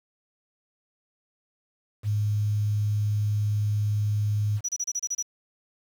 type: tone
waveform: sine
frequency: 104.7 Hz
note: G#2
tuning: 15 cents sharp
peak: -22 dBFS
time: 2.03-4.61 s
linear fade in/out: 50 ms
type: tone bursts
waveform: sine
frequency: 5870 Hz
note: F#8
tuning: 15 cents flat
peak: -25 dBFS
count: 8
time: 4.64-5.227 s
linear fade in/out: 10 ms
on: 48 ms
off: 29 ms
effects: 8-bit